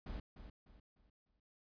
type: noise with echo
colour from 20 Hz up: brown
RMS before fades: -44 dBFS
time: 0.06-0.2 s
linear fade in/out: 5 ms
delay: 300 ms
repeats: 4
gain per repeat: -9 dB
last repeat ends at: 1.4 s
effects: resampled to 11025 Hz